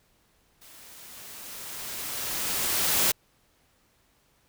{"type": "noise with level ramp", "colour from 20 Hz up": "white", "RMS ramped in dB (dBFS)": [-51, -22], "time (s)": [0.61, 3.12], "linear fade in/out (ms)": 10, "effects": ["pink hiss -66 dBFS RMS until 4.48 s"]}